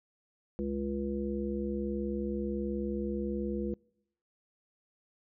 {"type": "harmonic tone", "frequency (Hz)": 69.3, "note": "C#2", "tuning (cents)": 0, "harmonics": [1, 3, 5, 7], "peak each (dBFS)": [-40, -34, -36, -39], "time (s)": [0.59, 3.74], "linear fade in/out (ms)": 0, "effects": ["noise-tail reverb RT60 0.8 s tail -26 dB re dry"]}